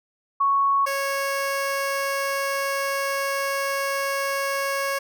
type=tone pair in turn; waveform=sine / 15% pulse; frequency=1108.7 / 551.5 Hz; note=C#6 / C#5; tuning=0 / -9 cents; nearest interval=octave; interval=1209 cents; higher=first; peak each=-17 dBFS; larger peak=neither; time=0.4-0.86 / 0.86-4.99 s; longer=second; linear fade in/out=10 ms; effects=none